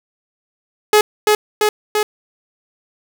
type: tone with echo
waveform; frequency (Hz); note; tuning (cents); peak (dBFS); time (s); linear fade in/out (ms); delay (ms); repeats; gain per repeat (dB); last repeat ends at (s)
sawtooth; 423; G#4; +32; -4; 0.93-1.01; 2; 340; 3; -2; 2.03
effects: none